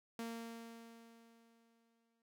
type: tone with exponential decay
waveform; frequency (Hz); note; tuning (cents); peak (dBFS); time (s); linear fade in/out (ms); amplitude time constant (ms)
sawtooth; 230; A#3; -23; -37; 0.19-2.22; 2; 440
effects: none